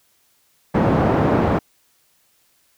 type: band-pass noise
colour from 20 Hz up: pink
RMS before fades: -17 dBFS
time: 0.74-1.59 s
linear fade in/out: 10 ms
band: 110 to 880 Hz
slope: 12 dB/octave
effects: white hiss -61 dBFS RMS until 2.77 s